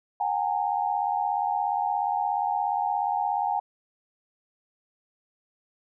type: tone cluster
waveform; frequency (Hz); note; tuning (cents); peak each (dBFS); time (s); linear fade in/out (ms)
sine; 736 / 813 / 913; F#5 / G#5 / A#5; -9 / -37 / -36; -29 / -26 / -30; 0.2-3.6; 5
effects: none